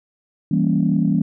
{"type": "chord", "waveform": "sine", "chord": "E diminished seventh", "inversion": "none", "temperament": "equal", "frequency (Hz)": [164.81, 196, 233.1, 277.2], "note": ["E3", "G3", "Bb3", "Db4"], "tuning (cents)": [0, 0, 0, 0], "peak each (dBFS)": [-19, -19, -21, -22], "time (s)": [0.51, 1.22], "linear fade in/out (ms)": 5, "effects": ["tanh soft clip ceiling -5 dBFS"]}